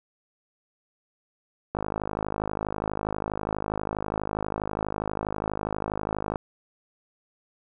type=click train; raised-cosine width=1 ms; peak=-14 dBFS; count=242; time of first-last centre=1.75-6.358 s; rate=52.3 Hz; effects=none